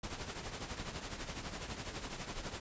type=noise with tremolo; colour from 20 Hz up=pink; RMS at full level=-40 dBFS; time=0.03-2.6 s; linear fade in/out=5 ms; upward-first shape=triangle; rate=12 Hz; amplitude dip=70%; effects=resampled to 16000 Hz